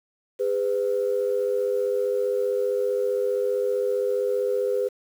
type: tone pair together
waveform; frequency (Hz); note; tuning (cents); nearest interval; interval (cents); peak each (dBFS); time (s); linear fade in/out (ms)
sine; 407.7 / 503; G#4 / B4; -32 / +32; major third; 364; -24 / -23; 0.39-4.89; 20
effects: tanh soft clip ceiling -14 dBFS + 8-bit